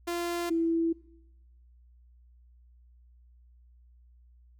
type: tone pair in turn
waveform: sawtooth / sine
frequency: 345.1 / 331 Hz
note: F4 / E4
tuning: -21 / +7 cents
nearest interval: minor second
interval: 72 cents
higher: first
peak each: -26 / -24 dBFS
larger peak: second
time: 0.07-0.5 / 0.5-0.93 s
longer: neither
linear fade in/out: 10 ms
effects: noise-tail reverb RT60 0.9 s tail -22 dB re dry + added 60 Hz sine -55 dBFS peak until 4.59 s